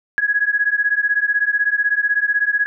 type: beating tone pair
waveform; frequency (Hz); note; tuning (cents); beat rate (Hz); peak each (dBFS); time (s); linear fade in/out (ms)
sine; 1661.2 / 1677.2; G#6 / G#6; 0 / +17; 16; -18; 0.18-2.66; 0
effects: none